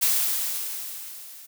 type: noise with level ramp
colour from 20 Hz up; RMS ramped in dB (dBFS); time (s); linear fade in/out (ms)
blue; -20 to -45; 0.01-1.47; 20
effects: none